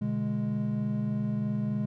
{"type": "chord", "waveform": "triangle", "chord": "G# diminished", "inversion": "first", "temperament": "equal", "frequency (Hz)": [123.47, 146.83, 207.7], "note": ["B2", "D3", "G#3"], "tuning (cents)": [0, 0, 0], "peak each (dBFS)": [-31, -33, -27], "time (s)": [0.01, 1.86], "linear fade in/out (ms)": 10, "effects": []}